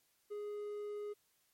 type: tone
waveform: triangle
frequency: 415.3 Hz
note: G#4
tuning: in tune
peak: -38 dBFS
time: 0.3-1.14 s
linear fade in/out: 20 ms
effects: white hiss -75 dBFS RMS until 1.53 s + MP3 64 kbps

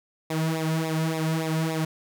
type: tone with flanger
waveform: sawtooth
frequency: 160 Hz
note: D#3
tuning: 49 cents sharp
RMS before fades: -26 dBFS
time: 0.3-1.85 s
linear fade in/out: 5 ms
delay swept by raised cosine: 0.65 to 2.65 ms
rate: 3.5 Hz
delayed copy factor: -0.8
effects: none

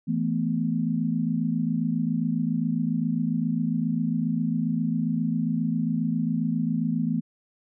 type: chord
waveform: sine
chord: E suspended fourth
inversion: none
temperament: just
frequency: 164.81 / 219.8 / 247.2 Hz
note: E3 / A3 / B3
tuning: 0 / -2 / +2 cents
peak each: -27 dBFS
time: 0.07-7.21 s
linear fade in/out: 20 ms
effects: none

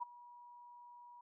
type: tone with ADSR envelope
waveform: sine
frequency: 965 Hz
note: B5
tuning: 40 cents flat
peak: -35 dBFS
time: 0-1.21 s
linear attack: 24 ms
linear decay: 14 ms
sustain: -19 dB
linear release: 4 ms
effects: none

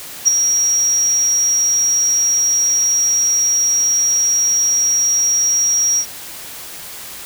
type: tone with ADSR envelope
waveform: sine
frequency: 5670 Hz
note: F8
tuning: 25 cents sharp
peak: -4 dBFS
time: 0.25-6.06 s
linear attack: 31 ms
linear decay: 3 ms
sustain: -8 dB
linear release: 76 ms
effects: white hiss -32 dBFS RMS until 7.25 s

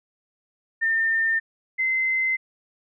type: tone pair in turn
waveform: sine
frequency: 1807 / 2063 Hz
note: A6 / C7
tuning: +46 / -25 cents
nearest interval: major second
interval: 229 cents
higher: second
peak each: -19 / -20 dBFS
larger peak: first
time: 0.81-1.4 / 1.78-2.37 s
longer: neither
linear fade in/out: 20 ms
effects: none

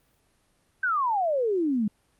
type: exponential sweep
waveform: sine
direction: down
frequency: 1571 to 200 Hz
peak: -22 dBFS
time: 0.83-1.88 s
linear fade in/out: 5 ms
effects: pink hiss -67 dBFS RMS until 2.19 s + Opus 32 kbps

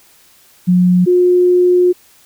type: tone pair in turn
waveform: sine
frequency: 180 / 358.7 Hz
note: F#3 / F4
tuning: -47 / +46 cents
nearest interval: octave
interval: 1193 cents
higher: second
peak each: -7 dBFS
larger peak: neither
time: 0.67-1.06 / 1.06-1.93 s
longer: second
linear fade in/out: 20 ms
effects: white hiss -48 dBFS RMS until 2.25 s

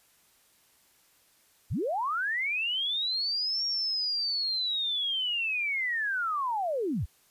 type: linear two-way sweep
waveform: sine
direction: up then down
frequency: 49 to 5588 to 49 Hz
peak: -27 dBFS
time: 1.7-7.06 s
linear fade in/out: 20 ms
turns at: 3.65 s
effects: white hiss -64 dBFS RMS until 7.3 s + resampled to 32000 Hz

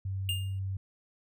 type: tone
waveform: sine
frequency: 96.2 Hz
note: G2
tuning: 32 cents flat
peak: -31 dBFS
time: 0.05-0.77 s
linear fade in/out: 5 ms
type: tone with exponential decay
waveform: square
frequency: 2818 Hz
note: F7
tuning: 15 cents sharp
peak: -28 dBFS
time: 0.29-0.59 s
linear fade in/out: 1 ms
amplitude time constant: 65 ms
effects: none

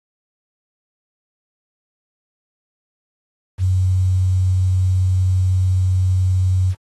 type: tone with quantisation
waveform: sine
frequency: 92.9 Hz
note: F#2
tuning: 7 cents sharp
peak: -13 dBFS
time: 3.58-6.75 s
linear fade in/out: 50 ms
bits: 7
effects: AAC 32 kbps

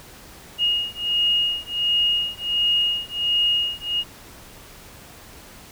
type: beating tone pair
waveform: sine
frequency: 2862 / 2863.4 Hz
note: F7 / F7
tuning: +42 / +43 cents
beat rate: 1.4 Hz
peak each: -22 dBFS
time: 0.58-4.04 s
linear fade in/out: 50 ms
effects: pink hiss -44 dBFS RMS until 5.71 s

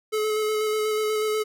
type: tone with vibrato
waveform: square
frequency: 429.6 Hz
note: A4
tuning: 41 cents flat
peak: -23 dBFS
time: 0.12-1.44 s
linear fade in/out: 20 ms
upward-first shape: square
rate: 8.2 Hz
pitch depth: 13 cents each way
effects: none

